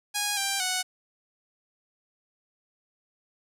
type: tone with pitch steps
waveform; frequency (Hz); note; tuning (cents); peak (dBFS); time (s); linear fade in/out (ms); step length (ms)
5% pulse; 824 / 789 / 739; G#5 / G5 / F#5; -14 / +11 / -2; -14; 0.14-0.83; 20; 230
effects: none